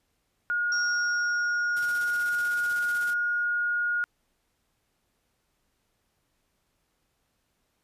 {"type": "tone", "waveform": "sine", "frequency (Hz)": 1434, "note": "F6", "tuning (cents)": 45, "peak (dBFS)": -24, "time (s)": [0.5, 4.04], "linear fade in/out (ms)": 0}
{"type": "tone with exponential decay", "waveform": "sine", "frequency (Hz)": 5588, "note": "F8", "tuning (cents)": 0, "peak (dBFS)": -29, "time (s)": [0.72, 3.44], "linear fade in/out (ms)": 2, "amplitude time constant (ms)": 590}
{"type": "noise with tremolo", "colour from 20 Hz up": "white", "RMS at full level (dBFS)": -42, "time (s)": [1.76, 3.14], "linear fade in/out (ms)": 10, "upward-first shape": "square", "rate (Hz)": 16, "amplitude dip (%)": 45}
{"effects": ["pink hiss -74 dBFS RMS until 7.83 s", "resampled to 32000 Hz"]}